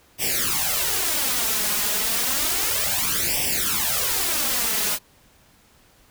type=noise with flanger; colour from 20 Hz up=white; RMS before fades=-23 dBFS; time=0.18-4.99 s; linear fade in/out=50 ms; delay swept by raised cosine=0.36 to 4.86 ms; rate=0.31 Hz; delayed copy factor=+0.9; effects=pink hiss -56 dBFS RMS until 6.1 s